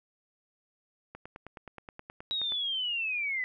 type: click train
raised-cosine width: 0.5 ms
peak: -28 dBFS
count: 14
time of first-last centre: 1.15-2.521 s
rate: 9.48 Hz
type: linear sweep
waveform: sine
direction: down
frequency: 3860 to 1975.5 Hz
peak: -29 dBFS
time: 2.31-3.44 s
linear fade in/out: 0 ms
effects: none